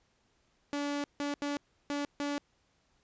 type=tone bursts at uneven times; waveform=sawtooth; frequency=287.6 Hz; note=D4; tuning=36 cents flat; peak=-28 dBFS; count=5; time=0.73-1.04 / 1.2-1.34 / 1.42-1.57 / 1.9-2.05 / 2.2-2.38 s; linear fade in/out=0 ms; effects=pink hiss -72 dBFS RMS until 3.03 s + resampled to 16000 Hz